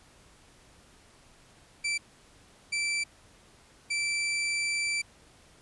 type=tone bursts at uneven times; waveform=sawtooth; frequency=2333 Hz; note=D7; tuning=12 cents flat; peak=-24 dBFS; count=3; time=1.84-1.98 / 2.72-3.04 / 3.9-5.02 s; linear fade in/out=10 ms; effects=pink hiss -58 dBFS RMS until 5.61 s + resampled to 24000 Hz